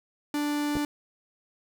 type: tone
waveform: 45% pulse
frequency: 293.7 Hz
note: D4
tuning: in tune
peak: -26 dBFS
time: 0.34-0.85 s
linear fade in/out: 2 ms
type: clicks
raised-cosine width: 2 ms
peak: -19 dBFS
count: 2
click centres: 0.755 / 0.769 s
effects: none